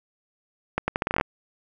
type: accelerating click train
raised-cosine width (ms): 0.5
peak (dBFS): -8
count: 11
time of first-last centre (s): 0.78-1.211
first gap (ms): 100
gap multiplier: 0.79
effects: none